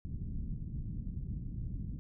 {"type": "low-pass noise", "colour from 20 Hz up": "pink", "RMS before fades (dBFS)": -39, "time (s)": [0.05, 1.99], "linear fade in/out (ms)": 0, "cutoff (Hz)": 210, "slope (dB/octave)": 24, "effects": []}